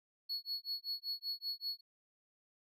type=tone with tremolo; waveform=triangle; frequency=4373 Hz; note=C#8; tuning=24 cents flat; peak=-34 dBFS; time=0.29-1.81 s; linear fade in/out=10 ms; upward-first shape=sine; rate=5.2 Hz; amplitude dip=100%; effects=none